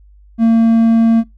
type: tone with hard clipping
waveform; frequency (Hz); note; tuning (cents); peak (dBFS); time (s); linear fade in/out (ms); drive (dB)
triangle; 227.6; A#3; -41; -8; 0.38-1.24; 50; 6
effects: noise-tail reverb RT60 0.2 s tail -25 dB re dry + added 50 Hz sine -41 dBFS peak until 1.37 s